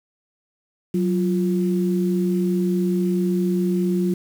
sine tone pair together, 185 / 349.6 Hz, F#3 / F4, 0 / +2 cents, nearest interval major seventh, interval 1102 cents, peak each -19 / -23 dBFS, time 0.94-4.14 s, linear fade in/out 5 ms, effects 7-bit

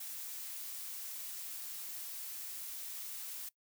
blue noise, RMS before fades -44 dBFS, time 0-3.49 s, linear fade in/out 5 ms, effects noise-tail reverb RT60 0.1 s tail -21 dB re dry

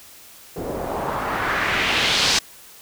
white noise with low-pass filter sweep, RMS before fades -22 dBFS, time 0.56-2.39 s, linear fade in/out 5 ms, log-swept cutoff 440 to 5300 Hz, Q 1.7, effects white hiss -45 dBFS RMS until 2.81 s

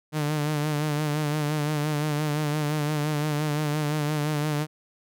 sawtooth tone with vibrato, 150.1 Hz, D3, 38 cents sharp, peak -20 dBFS, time 0.12-4.67 s, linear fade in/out 50 ms, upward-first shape sine, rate 5.8 Hz, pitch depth 47 cents each way, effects none

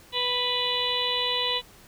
harmonic tone, 493.9 Hz, B4, in tune, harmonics 1 / 2 / 4 / 5 / 6 / 7 / 8, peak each -33 / -32 / -36 / -37 / -29 / -30 / -30 dBFS, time 0.12-1.62 s, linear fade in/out 50 ms, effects pink hiss -52 dBFS RMS until 1.87 s

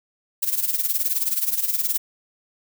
violet noise with tremolo, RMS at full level -20 dBFS, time 0.42-1.98 s, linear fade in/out 10 ms, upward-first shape sine, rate 19 Hz, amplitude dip 75%, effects none

